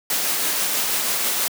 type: noise with tremolo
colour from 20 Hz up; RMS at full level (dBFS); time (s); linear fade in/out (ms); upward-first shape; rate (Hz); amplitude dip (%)
white; -21; 0.1-1.48; 2; triangle; 6.2; 25
effects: high-pass 200 Hz 12 dB/octave